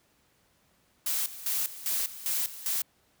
blue noise with tremolo, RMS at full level -29 dBFS, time 1.06-2.82 s, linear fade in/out 5 ms, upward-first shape square, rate 2.5 Hz, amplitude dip 80%, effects pink hiss -67 dBFS RMS until 3.2 s + high-pass 60 Hz 12 dB/octave

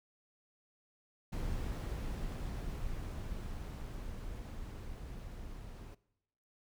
brown noise with level ramp, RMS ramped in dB -37 to -47 dBFS, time 1.32-5.95 s, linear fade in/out 10 ms, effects noise-tail reverb RT60 0.9 s tail -21 dB re dry

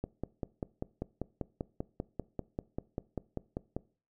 click train, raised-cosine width 2 ms, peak -21 dBFS, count 20, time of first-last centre 0.04-3.765 s, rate 5.1 Hz, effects noise-tail reverb RT60 0.4 s tail -21 dB re dry

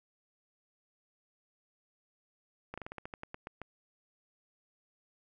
slowing click train, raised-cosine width 0.5 ms, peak -26 dBFS, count 12, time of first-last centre 2.74-3.617 s, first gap 36 ms, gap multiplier 1.15, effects none

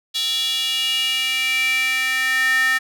square tone with high-pass filter sweep, 260 Hz, C4, 11 cents flat, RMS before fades -20 dBFS, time 0.14-2.79 s, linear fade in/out 20 ms, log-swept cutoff 3600 to 1700 Hz, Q 6.3, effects none

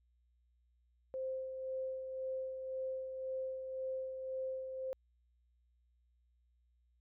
sine tone with tremolo, 523.3 Hz, C5, in tune, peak -36 dBFS, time 1.14-4.93 s, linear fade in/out 0 ms, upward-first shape sine, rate 1.9 Hz, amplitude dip 45%, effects added 60 Hz sine -70 dBFS peak until 7 s

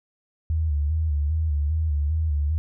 sine tone with vibrato, 76.2 Hz, D#2, 36 cents flat, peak -20 dBFS, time 0.5-2.58 s, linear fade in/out 0 ms, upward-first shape square, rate 2.5 Hz, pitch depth 74 cents each way, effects none

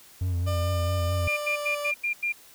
triangle tone with vibrato, 88.9 Hz, F2, 31 cents sharp, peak -22 dBFS, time 0.21-1.28 s, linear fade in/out 5 ms, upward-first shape sine, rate 4.5 Hz, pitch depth 52 cents each way
30% pulse tone with pitch glide, 600 to 584.6 Hz, D5 to D5, +37 to -8 cents, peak -27 dBFS, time 0.46-1.92 s, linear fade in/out 20 ms, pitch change -45 cents, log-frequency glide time 1.06-1.78 s
sine tone bursts, 2397 Hz, D7, 35 cents sharp, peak -24 dBFS, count 6, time 1.27-2.325 s, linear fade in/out 10 ms, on 100 ms, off 91 ms
effects white hiss -52 dBFS RMS until 2.54 s

